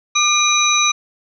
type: tone cluster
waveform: sine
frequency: 1204 / 2404 / 3880 / 6030 Hz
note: D6 / D7 / B7 / F#8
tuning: +43 / +40 / -31 / +32 cents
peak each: -18 dBFS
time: 0.15-0.92 s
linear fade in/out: 10 ms
effects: none